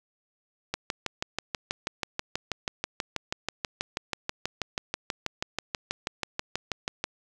click train, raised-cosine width 0.2 ms, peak -11 dBFS, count 40, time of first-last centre 0.74-7.04 s, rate 6.19 Hz, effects none

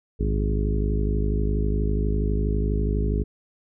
harmonic tone with a mistuned harmonic, 52.2 Hz, G#1, 10 cents sharp, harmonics 1 / 2 / 3 / 4 / 5 / 6 / 7 / 8, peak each -22 / -31 / -30 / -32 / -34 / -36 / -36 / -32 dBFS, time 0.19-3.24 s, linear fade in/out 20 ms, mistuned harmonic 1, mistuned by +150 cents, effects none

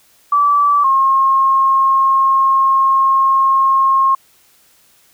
sine tone pair in turn, 1156 / 1075.2 Hz, D6 / C6, -28 / +47 cents, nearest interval minor second, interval 125 cents, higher first, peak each -9 dBFS, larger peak neither, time 0.32-0.84 / 0.84-4.15 s, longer second, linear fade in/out 5 ms, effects white hiss -52 dBFS RMS until 5.13 s

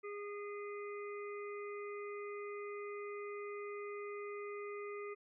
harmonic tone, 410 Hz, G#4, 22 cents flat, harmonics 1 / 3 / 5 / 6, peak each -43 / -50 / -53 / -57 dBFS, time 0.03-5.15 s, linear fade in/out 20 ms, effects none

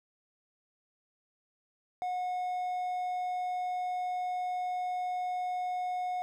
triangle tone, 727 Hz, F#5, 31 cents flat, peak -29 dBFS, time 2.02-6.22 s, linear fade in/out 0 ms, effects none

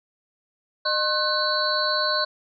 sine tone cluster, 610 / 1068 / 1503 / 4046 / 4405 Hz, D#5 / C6 / F#6 / B7 / C#8, -34 / +35 / +27 / +41 / -12 cents, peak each -27 dBFS, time 0.85-2.25 s, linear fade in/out 10 ms, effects none

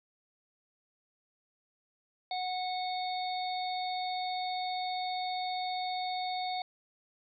harmonic tone, 735 Hz, F#5, 12 cents flat, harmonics 1 / 3 / 5 / 6, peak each -33 / -44 / -42 / -43 dBFS, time 2.31-6.62 s, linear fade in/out 2 ms, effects none

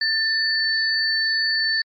sine tone pair together, 1778 / 4501 Hz, A6 / C#8, +18 / +26 cents, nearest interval octave + major third, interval 1608 cents, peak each -21 dBFS, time 0.01-1.82 s, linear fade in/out 5 ms, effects MP3 48 kbps

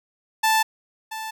sawtooth tone with echo, 880 Hz, A5, in tune, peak -13 dBFS, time 0.43-0.63 s, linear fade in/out 10 ms, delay 680 ms, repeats 1, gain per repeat -13 dB, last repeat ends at 1.31 s, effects none

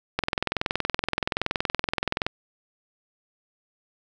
click train, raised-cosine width 0.3 ms, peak -7 dBFS, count 45, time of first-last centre 0.19-2.265 s, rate 21.2 Hz, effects none

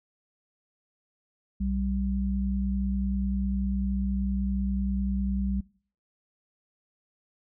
sine tone pair together, 61.74 / 195.45 Hz, B1 / G3, 0 / -5 cents, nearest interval octave + minor sixth, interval 1995 cents, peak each -28 dBFS, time 1.6-5.61 s, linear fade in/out 10 ms, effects noise-tail reverb RT60 0.5 s tail -23 dB re dry

